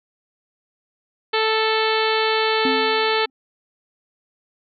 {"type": "harmonic tone", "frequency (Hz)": 440, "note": "A4", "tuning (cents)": 0, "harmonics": [1, 2, 3, 4, 5, 6, 7, 8, 9, 10], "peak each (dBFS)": [-21, -24, -26, -27, -28, -29, -29, -30, -31, -31], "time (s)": [1.33, 3.26], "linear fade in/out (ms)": 10}
{"type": "tone with exponential decay", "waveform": "triangle", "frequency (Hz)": 263.6, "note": "C4", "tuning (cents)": 13, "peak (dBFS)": -17, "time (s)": [2.65, 3.3], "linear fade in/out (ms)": 2, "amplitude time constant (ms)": 140}
{"effects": []}